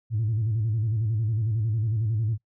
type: tone with vibrato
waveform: sine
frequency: 110 Hz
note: A2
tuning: in tune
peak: -21 dBFS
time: 0.1-2.38 s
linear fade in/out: 50 ms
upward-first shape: square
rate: 11 Hz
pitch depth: 85 cents each way
effects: noise-tail reverb RT60 0.1 s tail -23 dB re dry + tanh soft clip ceiling -19 dBFS